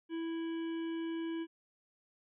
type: harmonic tone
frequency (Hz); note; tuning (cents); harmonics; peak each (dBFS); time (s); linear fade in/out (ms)
329.6; E4; 0; 1 / 3 / 5 / 7 / 9 / 10; -35 / -53 / -53 / -57 / -55 / -64; 0.09-1.47; 50
effects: none